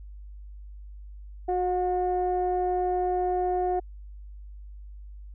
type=tone pair together; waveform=sine; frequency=364.3 / 722.7 Hz; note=F#4 / F#5; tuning=-27 / -41 cents; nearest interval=octave; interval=1186 cents; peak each=-25 / -25 dBFS; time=1.48-3.8 s; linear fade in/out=10 ms; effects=tanh soft clip ceiling -18 dBFS + added 50 Hz sine -40 dBFS peak until 5.34 s